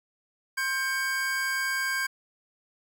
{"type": "tone cluster", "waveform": "square", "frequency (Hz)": [1055, 1585, 2233], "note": ["C6", "G6", "C#7"], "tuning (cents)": [14, 19, 12], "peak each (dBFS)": [-37, -28, -36], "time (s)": [0.57, 2.07], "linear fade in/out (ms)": 10, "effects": []}